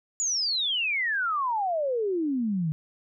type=exponential sweep; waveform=sine; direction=down; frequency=7040 to 149.6 Hz; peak=-24 dBFS; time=0.2-2.72 s; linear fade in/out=0 ms; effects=none